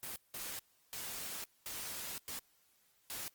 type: noise bursts at uneven times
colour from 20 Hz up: white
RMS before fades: -43 dBFS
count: 6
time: 0.03-0.16 / 0.34-0.59 / 0.93-1.44 / 1.66-2.18 / 2.28-2.39 / 3.1-3.28 s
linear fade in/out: 0 ms
effects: white hiss -72 dBFS RMS until 3.34 s + Opus 24 kbps